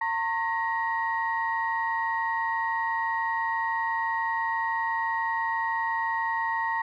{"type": "tone cluster", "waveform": "sine", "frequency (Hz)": [909, 1081, 1891], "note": ["A#5", "C#6", "A#6"], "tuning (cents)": [-44, -44, 24], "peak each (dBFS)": [-27, -33, -29], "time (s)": [0.01, 6.82], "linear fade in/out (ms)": 5, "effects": ["tanh soft clip ceiling -16 dBFS"]}